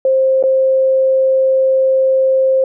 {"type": "tone with dropouts", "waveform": "sine", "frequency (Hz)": 528, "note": "C5", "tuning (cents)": 16, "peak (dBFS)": -9, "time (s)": [0.05, 2.64], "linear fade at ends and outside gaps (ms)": 2, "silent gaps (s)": [0.427, 0.437], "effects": []}